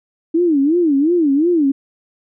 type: tone with vibrato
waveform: sine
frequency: 311.1 Hz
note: D#4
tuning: in tune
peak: -11 dBFS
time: 0.34-1.72 s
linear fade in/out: 10 ms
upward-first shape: sine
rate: 2.8 Hz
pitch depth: 230 cents each way
effects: none